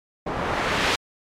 white noise with low-pass filter sweep, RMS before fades -24 dBFS, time 0.26-0.96 s, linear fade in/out 10 ms, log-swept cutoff 790 to 3300 Hz, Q 0.78, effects MP3 96 kbps

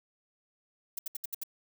violet noise bursts, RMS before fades -35 dBFS, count 6, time 0.97-1.435 s, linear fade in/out 5 ms, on 20 ms, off 69 ms, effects none

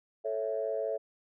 sine chord, A major, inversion none, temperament equal, 440 / 554.4 / 659.3 Hz, A4 / C#5 / E5, 0 / 0 / 0 cents, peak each -34 dBFS, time 0.24-0.98 s, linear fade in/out 20 ms, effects tanh soft clip ceiling -20 dBFS

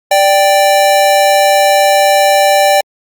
square tone pair together, 587.3 / 784 Hz, D5 / G5, 0 / 0 cents, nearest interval perfect fourth, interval 500 cents, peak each -10 dBFS, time 0.11-2.81 s, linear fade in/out 5 ms, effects Opus 48 kbps

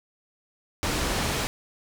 pink low-pass noise, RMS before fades -27 dBFS, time 0.83-1.47 s, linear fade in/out 0 ms, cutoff 9000 Hz, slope 12 dB/octave, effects none

